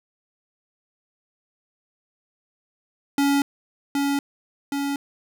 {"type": "tone with echo", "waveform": "square", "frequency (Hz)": 281.2, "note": "C#4", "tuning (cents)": 25, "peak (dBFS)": -18, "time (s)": [3.18, 3.42], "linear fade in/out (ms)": 2, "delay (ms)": 770, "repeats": 2, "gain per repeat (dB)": -3, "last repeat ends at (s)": 4.96, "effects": []}